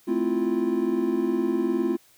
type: chord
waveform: triangle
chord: F major seventh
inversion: first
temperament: equal with one note detuned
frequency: 219.2 / 261.6 / 329.6 / 349.2 Hz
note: A3 / C4 / E4 / F4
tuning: -6 / 0 / 0 / 0 cents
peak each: -28 / -26 / -26 / -23 dBFS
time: 0.07-1.97 s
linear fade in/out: 20 ms
effects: white hiss -58 dBFS RMS until 2.17 s